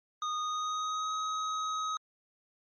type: tone with pitch glide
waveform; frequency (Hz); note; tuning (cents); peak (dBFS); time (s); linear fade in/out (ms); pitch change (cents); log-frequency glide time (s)
square; 1234 to 1266.5; D#6 to D#6; -15 to +30; -32; 0.22-1.97; 2; +45; 0.37-1.12
effects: MP3 32 kbps